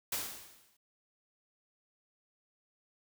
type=noise with exponential decay; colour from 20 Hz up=white; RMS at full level=-33 dBFS; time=0.12-0.77 s; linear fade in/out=5 ms; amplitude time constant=140 ms; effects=none